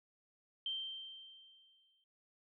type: tone with exponential decay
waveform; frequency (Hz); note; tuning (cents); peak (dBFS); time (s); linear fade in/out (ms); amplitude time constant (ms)
sine; 3136; G7; 0; -35; 0.66-2.04; 2; 300
effects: noise-tail reverb RT60 0.1 s tail -24 dB re dry